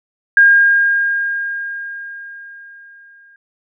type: tone with exponential decay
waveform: sine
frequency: 1616 Hz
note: G#6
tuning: 48 cents flat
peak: -4 dBFS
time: 0.37-3.36 s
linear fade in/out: 2 ms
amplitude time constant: 650 ms
effects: none